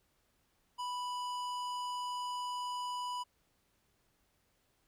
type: tone with hard clipping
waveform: triangle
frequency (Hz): 987.8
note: B5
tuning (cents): 0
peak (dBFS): -38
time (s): 0.78-3.24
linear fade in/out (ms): 20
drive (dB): 18
effects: pink hiss -75 dBFS RMS until 4.87 s